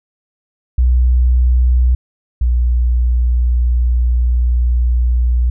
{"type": "tone pair in turn", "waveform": "sine", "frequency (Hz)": [61.9, 60.49], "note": ["B1", "B1"], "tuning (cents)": [5, -35], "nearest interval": "unison", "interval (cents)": 40, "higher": "first", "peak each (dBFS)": [-8, -10], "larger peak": "first", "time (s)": [[0.78, 1.95], [2.41, 5.5]], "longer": "second", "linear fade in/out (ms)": 5, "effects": []}